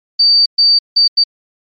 sine tone bursts at uneven times, 4617 Hz, D8, 30 cents flat, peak -6 dBFS, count 4, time 0.19-0.46 / 0.58-0.79 / 0.96-1.08 / 1.17-1.24 s, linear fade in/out 10 ms, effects MP3 32 kbps

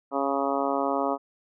harmonic tone, 138.59 Hz, C#3, in tune, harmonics 2 / 3 / 4 / 5 / 6 / 7 / 8 / 9, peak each -30 / -32 / -30 / -30 / -33 / -33 / -34 / -34 dBFS, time 0.11-1.18 s, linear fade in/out 50 ms, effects none

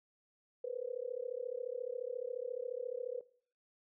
sine tone with amplitude modulation, 493.9 Hz, B4, in tune, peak -33 dBFS, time 0.64-3.21 s, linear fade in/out 5 ms, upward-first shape sine, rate 34.3 Hz, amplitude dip 95%, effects noise-tail reverb RT60 0.5 s tail -19 dB re dry

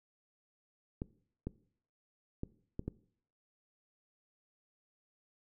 clicks, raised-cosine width 3 ms, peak -24 dBFS, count 5, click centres 1.019 / 1.47 / 2.434 / 2.794 / 2.88 s, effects noise-tail reverb RT60 0.6 s tail -20 dB re dry

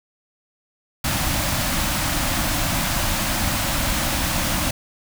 pink band-stop noise, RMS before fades -22 dBFS, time 1.04-4.71 s, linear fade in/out 5 ms, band 340 to 530 Hz, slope 96 dB/octave, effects none

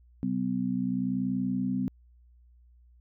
sine tone cluster, 133.8 / 194.6 / 255.2 Hz, C3 / G3 / C4, +39 / -12 / -43 cents, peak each -37 / -30 / -29 dBFS, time 0.23-1.88 s, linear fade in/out 0 ms, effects added 60 Hz sine -55 dBFS peak until 3 s

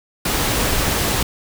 pink noise, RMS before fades -19 dBFS, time 0.25-1.23 s, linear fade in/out 5 ms, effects none

